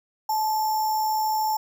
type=tone with sample-and-hold; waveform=sine; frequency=867 Hz; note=A5; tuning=26 cents flat; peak=-21 dBFS; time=0.29-1.57 s; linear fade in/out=5 ms; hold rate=6300 Hz; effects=none